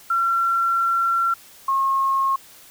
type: tone pair in turn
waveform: sine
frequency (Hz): 1362 / 1081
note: F6 / C#6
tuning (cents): -44 / -44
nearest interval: major third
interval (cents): 400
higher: first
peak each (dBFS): -17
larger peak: neither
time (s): 0.1-1.34 / 1.68-2.36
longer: first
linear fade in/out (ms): 5
effects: white hiss -47 dBFS RMS until 2.7 s